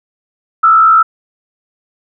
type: tone with frequency modulation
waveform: sine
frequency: 1318.5 Hz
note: E6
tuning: in tune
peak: -4 dBFS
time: 0.63-1.03 s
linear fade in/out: 10 ms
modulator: 64 Hz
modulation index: 0.66
effects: none